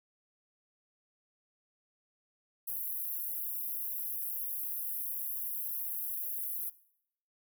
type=high-pass noise; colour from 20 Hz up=pink; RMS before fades=-37 dBFS; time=2.67-6.7 s; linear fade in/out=10 ms; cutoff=11000 Hz; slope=96 dB/octave; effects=noise-tail reverb RT60 0.7 s tail -19 dB re dry